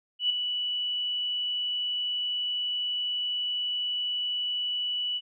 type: tone with ADSR envelope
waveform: sine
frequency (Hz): 2956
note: F#7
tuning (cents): -2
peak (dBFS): -20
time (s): 0.19-5.21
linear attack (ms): 110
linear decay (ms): 4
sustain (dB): -7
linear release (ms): 45
effects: none